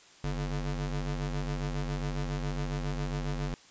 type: ring-modulated tone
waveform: 35% pulse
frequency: 95.3 Hz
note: G2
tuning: 48 cents flat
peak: -26 dBFS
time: 0.24-3.54 s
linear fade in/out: 0 ms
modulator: 51.3 Hz
effects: white hiss -56 dBFS RMS until 3.7 s + resampled to 16000 Hz